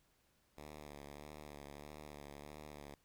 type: tone with vibrato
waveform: 5% pulse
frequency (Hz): 73.42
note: D2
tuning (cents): 0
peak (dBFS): -39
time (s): 0.57-2.95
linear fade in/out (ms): 5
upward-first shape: sine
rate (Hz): 1.6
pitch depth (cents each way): 47
effects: pink hiss -75 dBFS RMS until 3.04 s